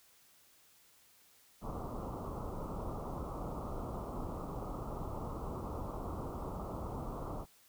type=low-pass noise; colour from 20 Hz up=pink; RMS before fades=-41 dBFS; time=1.61-7.46 s; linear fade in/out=50 ms; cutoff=1300 Hz; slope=96 dB/octave; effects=white hiss -65 dBFS RMS until 7.68 s